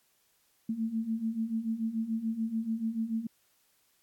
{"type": "beating tone pair", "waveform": "sine", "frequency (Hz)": [220, 226.9], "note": ["A3", "A#3"], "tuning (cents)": [0, -47], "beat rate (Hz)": 6.9, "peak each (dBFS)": [-35, -31], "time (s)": [0.69, 3.27], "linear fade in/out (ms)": 5, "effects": ["white hiss -70 dBFS RMS until 4.02 s", "AAC 64 kbps"]}